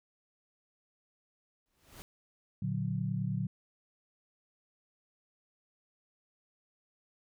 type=noise with exponential growth; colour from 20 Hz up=pink; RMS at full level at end=-46 dBFS; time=1.66-2.02 s; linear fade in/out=0 ms; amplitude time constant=77 ms
type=chord; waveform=sine; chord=Bb augmented; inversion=none; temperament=equal; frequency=116.54 / 146.83 / 185 Hz; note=Bb2 / D3 / F#3; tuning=0 / 0 / 0 cents; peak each=-35 dBFS; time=2.62-3.47 s; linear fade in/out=5 ms
effects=none